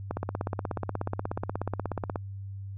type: click train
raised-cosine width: 1 ms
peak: -16 dBFS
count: 35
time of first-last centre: 0.11-2.158 s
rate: 16.6 Hz
effects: added 98 Hz sine -36 dBFS peak until 2.77 s